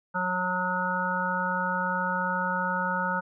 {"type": "harmonic tone", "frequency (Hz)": 182.3, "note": "F#3", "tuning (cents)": -25, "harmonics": [1, 3, 5, 7, 8], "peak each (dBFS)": [-33, -35, -30, -32, -30], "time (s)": [0.14, 3.21], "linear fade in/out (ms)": 20, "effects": []}